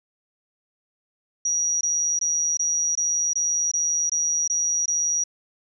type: tone bursts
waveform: sine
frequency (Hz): 5770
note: F#8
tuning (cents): -44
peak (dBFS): -20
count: 10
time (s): 1.45-5.239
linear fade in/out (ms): 5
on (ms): 360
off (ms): 21
effects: none